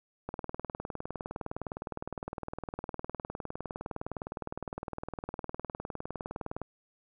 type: click train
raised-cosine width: 1 ms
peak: -22 dBFS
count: 125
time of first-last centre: 0.29-6.617 s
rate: 19.6 Hz
effects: none